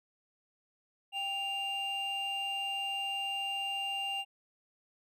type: tone pair together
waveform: triangle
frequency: 786.8 / 2794 Hz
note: G5 / F7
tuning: +6 / 0 cents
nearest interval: octave + minor seventh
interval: 2194 cents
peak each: -36 / -32 dBFS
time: 1.12-4.25 s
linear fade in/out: 50 ms
effects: tanh soft clip ceiling -24 dBFS